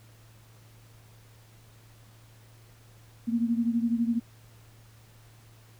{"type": "beating tone pair", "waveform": "sine", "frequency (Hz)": [230.2, 242.2], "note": ["A#3", "B3"], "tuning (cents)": [-22, -34], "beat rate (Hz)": 12, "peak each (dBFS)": [-25, -29], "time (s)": [3.27, 4.2], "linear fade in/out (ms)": 20, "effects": ["added 112 Hz sine -53 dBFS peak until 5.79 s", "pink hiss -59 dBFS RMS until 5.79 s"]}